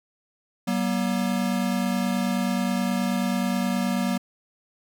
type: tone pair together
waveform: square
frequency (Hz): 190 / 239.4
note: F#3 / A#3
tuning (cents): +46 / +46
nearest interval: major third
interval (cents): 400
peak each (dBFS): -26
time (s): 0.67-4.18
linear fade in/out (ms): 10
effects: none